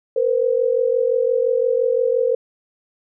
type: tone pair together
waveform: sine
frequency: 466.2 / 512 Hz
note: A#4 / C5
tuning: 0 / -38 cents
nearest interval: major second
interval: 162 cents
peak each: -18 dBFS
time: 0.16-2.35 s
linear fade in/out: 5 ms
effects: none